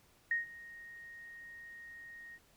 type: tone with ADSR envelope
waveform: sine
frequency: 1864.7 Hz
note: A#6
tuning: in tune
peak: -28 dBFS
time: 0.31-2.39 s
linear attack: 3 ms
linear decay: 140 ms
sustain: -20 dB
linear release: 44 ms
effects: pink hiss -67 dBFS RMS until 2.56 s